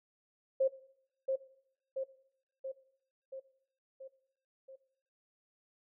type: tone with echo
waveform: sine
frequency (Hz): 533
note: C5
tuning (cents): +32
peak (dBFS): -25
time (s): 0.6-0.68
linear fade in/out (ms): 10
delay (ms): 680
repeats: 6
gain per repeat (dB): -4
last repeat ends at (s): 4.76
effects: noise-tail reverb RT60 0.7 s tail -18 dB re dry